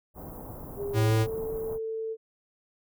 pink band-stop noise, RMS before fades -41 dBFS, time 0.14-1.79 s, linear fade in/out 50 ms, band 940 to 14000 Hz, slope 24 dB/octave
sine tone with pitch glide, 403.3 to 444.9 Hz, G4 to A4, +49 to +19 cents, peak -30 dBFS, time 0.76-2.17 s, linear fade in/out 50 ms, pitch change +170 cents, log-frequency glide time 1.01-1.14 s
square tone, 110.5 Hz, A2, 8 cents sharp, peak -22 dBFS, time 0.93-1.27 s, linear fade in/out 50 ms
effects none

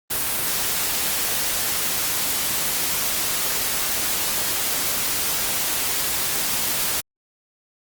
white noise, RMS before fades -23 dBFS, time 0.1-7.01 s, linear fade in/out 10 ms, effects Opus 32 kbps

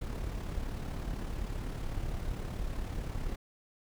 brown noise with amplitude modulation, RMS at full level -34 dBFS, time 0.01-3.36 s, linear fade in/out 10 ms, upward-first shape sine, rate 35.7 Hz, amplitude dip 45%, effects none

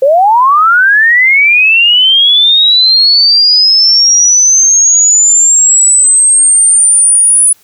sine linear sweep, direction up, 512 to 9956 Hz, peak -3 dBFS, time 0.02-7.53 s, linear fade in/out 5 ms, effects white hiss -47 dBFS RMS until 7.63 s

